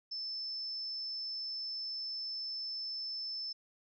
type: tone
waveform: sine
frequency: 5274 Hz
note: E8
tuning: in tune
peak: -37 dBFS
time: 0.11-3.53 s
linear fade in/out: 10 ms
effects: none